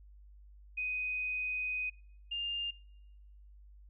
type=tone pair in turn; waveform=sine; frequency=2500 / 2806 Hz; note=D#7 / F7; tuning=+8 / +8 cents; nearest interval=major second; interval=200 cents; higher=second; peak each=-33 / -34 dBFS; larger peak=first; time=0.77-1.9 / 2.31-2.71 s; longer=first; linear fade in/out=10 ms; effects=noise-tail reverb RT60 0.9 s tail -24 dB re dry + added 50 Hz sine -53 dBFS peak until 3.89 s